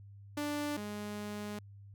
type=tone pair in turn; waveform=sawtooth; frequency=293.7 / 207.7 Hz; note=D4 / G#3; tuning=0 / 0 cents; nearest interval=tritone; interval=600 cents; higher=first; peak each=-30 / -35 dBFS; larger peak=first; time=0.37-0.77 / 0.77-1.59 s; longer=second; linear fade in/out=5 ms; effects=added 100 Hz sine -50 dBFS peak until 1.94 s